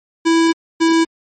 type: tone pair in turn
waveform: square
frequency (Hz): 329.6 / 328.3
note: E4 / E4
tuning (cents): 0 / -7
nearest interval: unison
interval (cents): 7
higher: first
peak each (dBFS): -11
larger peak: neither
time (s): 0.25-0.53 / 0.8-1.05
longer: first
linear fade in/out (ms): 20
effects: MP3 32 kbps